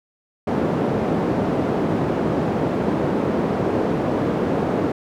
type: band-pass noise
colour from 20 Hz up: white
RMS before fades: -21 dBFS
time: 0.47-4.92 s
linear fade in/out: 5 ms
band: 140 to 420 Hz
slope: 12 dB/octave
effects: none